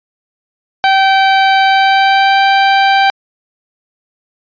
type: tone with pitch glide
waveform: sawtooth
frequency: 774 to 783 Hz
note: G5 to G5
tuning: -22 to -2 cents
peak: -3 dBFS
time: 0.84-3.1 s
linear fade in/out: 0 ms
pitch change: +20 cents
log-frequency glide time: 1.67-2.41 s
effects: resampled to 11025 Hz